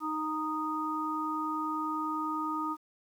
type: harmonic tone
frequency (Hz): 310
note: D#4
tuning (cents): -6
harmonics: 1 / 3 / 4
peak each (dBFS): -35 / -37 / -33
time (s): 0-2.77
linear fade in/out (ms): 50
effects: 10-bit